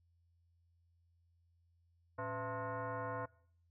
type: tone with frequency modulation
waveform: sine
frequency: 277.2 Hz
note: C#4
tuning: in tune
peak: -38 dBFS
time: 2.18-3.26 s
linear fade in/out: 10 ms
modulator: 390 Hz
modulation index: 2.9
effects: noise-tail reverb RT60 0.6 s tail -23 dB re dry + added 85 Hz sine -70 dBFS peak until 3.7 s